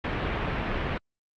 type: low-pass noise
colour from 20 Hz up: pink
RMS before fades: -29 dBFS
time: 0.04-0.98 s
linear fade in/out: 5 ms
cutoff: 2900 Hz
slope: 24 dB/octave
effects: Opus 48 kbps